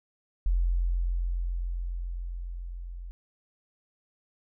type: tone with level ramp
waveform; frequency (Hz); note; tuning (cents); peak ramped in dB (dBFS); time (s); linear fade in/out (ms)
sine; 43.65; F1; 0; -21 to -37; 0.46-3.11; 0
effects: none